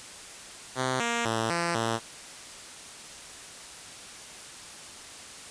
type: tone with pitch steps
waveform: 5% pulse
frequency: 129.5 / 234.8 / 112.8 / 170.7 / 114 Hz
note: C3 / A#3 / A2 / F3 / A#2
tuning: -17 / +13 / +44 / -39 / -38 cents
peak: -15 dBFS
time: 0.75-2 s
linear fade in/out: 50 ms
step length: 250 ms
effects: white hiss -44 dBFS RMS until 5.5 s + resampled to 22050 Hz